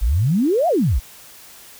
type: exponential two-way sweep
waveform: sine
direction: up then down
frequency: 46.25 to 740 to 46.25 Hz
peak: -14 dBFS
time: 0.01-1 s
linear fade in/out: 20 ms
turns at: 0.68 s
effects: white hiss -43 dBFS RMS until 1.79 s